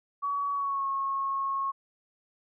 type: tone with pitch glide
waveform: sine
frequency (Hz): 1131 to 1091.8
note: C#6 to C#6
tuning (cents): +34 to -27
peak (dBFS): -27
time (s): 0.22-1.72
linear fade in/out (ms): 20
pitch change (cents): -61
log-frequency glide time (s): 0.53-0.86
effects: none